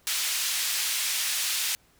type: band-pass noise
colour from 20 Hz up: pink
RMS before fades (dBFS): -28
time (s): 0.07-1.75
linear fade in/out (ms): 0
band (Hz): 2700 to 15000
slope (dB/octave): 12
effects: pink hiss -62 dBFS RMS until 1.99 s